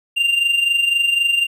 triangle tone with amplitude modulation, 2787 Hz, F7, 4 cents flat, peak -10 dBFS, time 0.16-1.47 s, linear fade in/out 20 ms, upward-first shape sine, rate 23.9 Hz, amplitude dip 60%, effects none

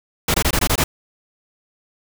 pink noise bursts, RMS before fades -17 dBFS, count 7, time 0.28-0.84 s, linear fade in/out 5 ms, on 62 ms, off 21 ms, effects none

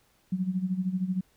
sine tone with tremolo, 185.4 Hz, F#3, 4 cents sharp, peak -23 dBFS, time 0.32-1.21 s, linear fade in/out 5 ms, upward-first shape sine, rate 13 Hz, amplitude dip 75%, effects pink hiss -66 dBFS RMS until 1.36 s

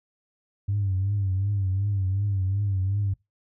sine tone with vibrato, 98 Hz, G2, in tune, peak -21 dBFS, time 0.68-3.14 s, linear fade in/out 10 ms, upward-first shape triangle, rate 2.7 Hz, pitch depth 100 cents each way, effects noise-tail reverb RT60 0.2 s tail -23 dB re dry + tanh soft clip ceiling -18 dBFS

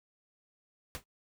pink noise with exponential decay, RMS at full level -36 dBFS, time 0.95-1.04 s, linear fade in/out 0 ms, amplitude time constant 19 ms, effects noise-tail reverb RT60 0.1 s tail -22 dB re dry

